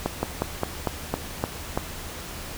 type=slowing click train; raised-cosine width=1 ms; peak=-9 dBFS; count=8; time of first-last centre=0.06-1.775 s; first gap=170 ms; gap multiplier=1.12; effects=added 76 Hz sine -42 dBFS peak until 2.57 s + pink hiss -37 dBFS RMS until 2.57 s